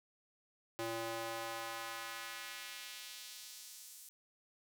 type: tone with high-pass filter sweep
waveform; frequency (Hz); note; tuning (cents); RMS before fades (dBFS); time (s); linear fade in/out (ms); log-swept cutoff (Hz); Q
square; 114.2; A#2; -35; -45; 0.79-4.09; 0; 360 to 8500; 0.99
effects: none